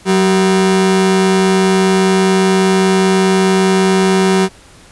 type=ring-modulated tone; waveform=45% pulse; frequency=284.4 Hz; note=C#4; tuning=45 cents sharp; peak=-6 dBFS; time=0.05-4.49 s; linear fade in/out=50 ms; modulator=97.5 Hz; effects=pink hiss -42 dBFS RMS until 4.91 s + resampled to 24000 Hz